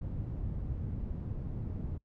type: low-pass noise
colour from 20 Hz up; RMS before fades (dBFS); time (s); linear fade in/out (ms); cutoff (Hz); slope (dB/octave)
white; -37; 0.01-1.98; 10; 110; 12
effects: noise-tail reverb RT60 0.1 s tail -23 dB re dry

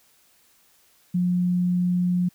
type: tone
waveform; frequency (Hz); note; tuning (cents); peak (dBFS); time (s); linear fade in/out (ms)
sine; 178.6; F3; +39; -19; 1.14-2.29; 10
effects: white hiss -60 dBFS RMS until 2.34 s

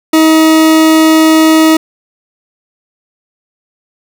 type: tone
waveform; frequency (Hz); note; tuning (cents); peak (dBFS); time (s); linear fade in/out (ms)
40% pulse; 317.6; D#4; +36; -3; 0.13-1.77; 5
effects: none

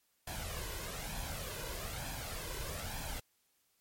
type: noise with flanger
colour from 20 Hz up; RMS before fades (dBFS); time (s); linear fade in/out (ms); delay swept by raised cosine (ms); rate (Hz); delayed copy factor
pink; -41; 0.27-3.2; 5; 1.2 to 2.02; 1.1; +0.6
effects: white hiss -75 dBFS RMS until 3.8 s + MP3 64 kbps

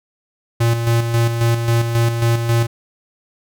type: tone with tremolo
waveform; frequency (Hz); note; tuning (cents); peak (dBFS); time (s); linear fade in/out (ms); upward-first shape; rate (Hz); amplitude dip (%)
square; 116.54; A#2; 0; -13; 0.6-2.67; 10; square; 3.7; 50
effects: none

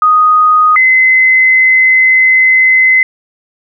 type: tone pair in turn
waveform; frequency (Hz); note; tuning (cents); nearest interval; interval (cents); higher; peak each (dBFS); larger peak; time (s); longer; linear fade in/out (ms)
sine; 1244.5 / 2046; D#6 / C7; 0 / -39; major sixth; 861; second; -4 / -4; neither; 0.02-0.76 / 0.76-3.03; second; 2
effects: none

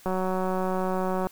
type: click train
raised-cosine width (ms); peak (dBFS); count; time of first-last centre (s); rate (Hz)
1; -15; 226; 0.06-1.27; 186
effects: white hiss -53 dBFS RMS until 1.31 s

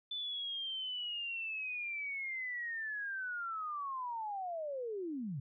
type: linear sweep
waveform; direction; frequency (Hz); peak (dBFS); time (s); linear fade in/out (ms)
sine; down; 3520 to 123.47; -37; 0.11-5.4; 5
effects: none

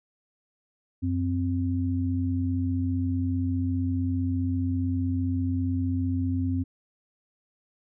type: tone pair together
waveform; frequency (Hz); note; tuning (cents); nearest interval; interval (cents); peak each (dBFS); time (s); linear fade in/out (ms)
sine; 92.3 / 261.7; F#2 / C4; -4 / 0; octave + tritone; 1804; -26 / -27; 1.02-6.64; 20
effects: none

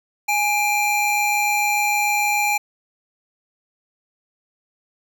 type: tone pair together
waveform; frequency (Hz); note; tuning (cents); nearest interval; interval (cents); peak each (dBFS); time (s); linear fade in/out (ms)
square; 830.6 / 2365; G#5 / D7; 0 / +12; octave + tritone; 1812; -21; 0.28-2.58; 10
effects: none

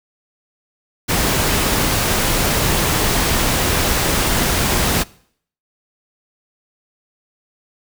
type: noise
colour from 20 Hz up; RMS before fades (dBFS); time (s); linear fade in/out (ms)
pink; -17; 1.08-5.04; 20
effects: noise-tail reverb RT60 0.6 s tail -22 dB re dry

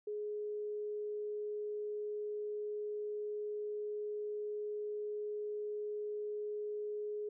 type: tone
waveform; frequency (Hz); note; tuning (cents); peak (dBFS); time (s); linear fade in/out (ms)
sine; 419.2; G#4; +16; -37; 0.07-7.29; 5
effects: none

